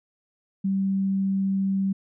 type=tone; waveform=sine; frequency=193.9 Hz; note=G3; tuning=19 cents flat; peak=-21 dBFS; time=0.64-1.93 s; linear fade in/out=10 ms; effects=none